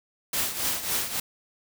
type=noise with tremolo; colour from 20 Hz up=white; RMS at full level=-25 dBFS; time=0.33-1.2 s; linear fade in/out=5 ms; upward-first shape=triangle; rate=3.6 Hz; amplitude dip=75%; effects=none